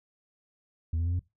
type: tone with pitch steps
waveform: sine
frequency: 81.5 / 84.13 / 86.85 / 89.65 Hz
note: E2 / E2 / F2 / F2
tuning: -19 / +36 / -9 / +46 cents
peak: -23 dBFS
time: 0.93-1.194 s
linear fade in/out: 5 ms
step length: 66 ms
effects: noise-tail reverb RT60 0.2 s tail -21 dB re dry + tanh soft clip ceiling -25 dBFS